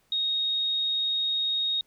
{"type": "tone", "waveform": "sine", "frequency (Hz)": 3738, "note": "A#7", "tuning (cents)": 4, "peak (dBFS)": -24, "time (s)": [0.12, 1.81], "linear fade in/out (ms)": 2, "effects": ["pink hiss -67 dBFS RMS until 1.86 s"]}